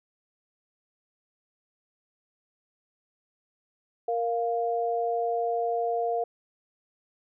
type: tone pair together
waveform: sine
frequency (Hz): 466.2 / 698.5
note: A#4 / F5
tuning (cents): 0 / 0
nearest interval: perfect fifth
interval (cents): 700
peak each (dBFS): -28 / -27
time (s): 4.08-6.24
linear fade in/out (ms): 5
effects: none